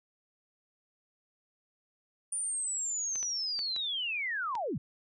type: linear sweep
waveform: sine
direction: down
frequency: 9397 to 98 Hz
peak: -31 dBFS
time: 2.32-4.78 s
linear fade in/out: 5 ms
type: clicks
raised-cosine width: 0.2 ms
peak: -26 dBFS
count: 5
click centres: 3.157 / 3.229 / 3.591 / 3.763 / 4.553 s
effects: none